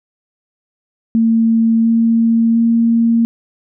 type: tone with pitch steps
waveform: sine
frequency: 226.7 / 228.7 / 230.7 Hz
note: A#3 / A#3 / A#3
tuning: -48 / -33 / -18 cents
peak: -9 dBFS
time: 1.15-3.25 s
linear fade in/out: 0 ms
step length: 700 ms
effects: none